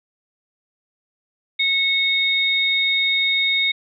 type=tone pair together; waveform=sine; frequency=2200 / 3706 Hz; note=C#7 / A#7; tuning=-14 / -11 cents; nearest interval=major sixth; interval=903 cents; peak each=-19 dBFS; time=1.59-3.72 s; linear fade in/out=10 ms; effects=none